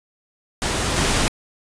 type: noise with level steps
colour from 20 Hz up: pink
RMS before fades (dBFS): -22 / -19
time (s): 0.62-1.28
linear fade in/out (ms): 0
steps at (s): 0.96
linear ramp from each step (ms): 10
effects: resampled to 22050 Hz

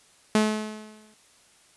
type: tone with exponential decay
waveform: sawtooth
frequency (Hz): 215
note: A3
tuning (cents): -40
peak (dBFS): -13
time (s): 0.35-1.14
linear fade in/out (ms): 2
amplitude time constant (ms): 170
effects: white hiss -58 dBFS RMS until 1.76 s + resampled to 24000 Hz

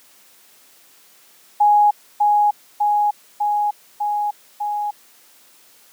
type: tone with echo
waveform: sine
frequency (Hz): 830.6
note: G#5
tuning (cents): 0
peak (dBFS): -10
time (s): 1.6-1.91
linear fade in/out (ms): 10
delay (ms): 600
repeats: 5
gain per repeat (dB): -2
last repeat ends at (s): 4.91
effects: white hiss -51 dBFS RMS until 5.92 s + high-pass 200 Hz 12 dB/octave

